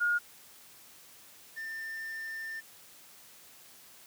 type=tone pair in turn; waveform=sine / triangle; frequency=1428 / 1793.5 Hz; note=F6 / A6; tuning=+38 / +33 cents; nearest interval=major third; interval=395 cents; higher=second; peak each=-25 / -35 dBFS; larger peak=first; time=0-0.19 / 1.56-2.61 s; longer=second; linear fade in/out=20 ms; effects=white hiss -55 dBFS RMS until 4.06 s + high-pass 80 Hz 12 dB/octave